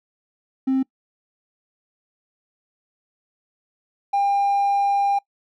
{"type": "tone pair in turn", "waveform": "triangle", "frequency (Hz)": [264.5, 800.7], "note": ["C4", "G5"], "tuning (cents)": [19, 37], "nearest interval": "octave + perfect fifth", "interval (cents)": 1918, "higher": "second", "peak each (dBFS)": [-14, -14], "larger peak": "neither", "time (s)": [[0.67, 0.83], [4.13, 5.19]], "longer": "second", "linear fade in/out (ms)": 10, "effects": ["noise-tail reverb RT60 0.1 s tail -25 dB re dry", "tanh soft clip ceiling -12 dBFS"]}